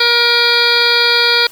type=harmonic tone; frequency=474.8 Hz; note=A#4; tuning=32 cents sharp; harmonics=1 / 2 / 3 / 4 / 5 / 7 / 8 / 9 / 10; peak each=-19 / -22 / -16 / -22 / -17 / -19 / -19 / -17 / -16 dBFS; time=0-1.47 s; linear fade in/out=5 ms; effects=white hiss -39 dBFS RMS until 1.51 s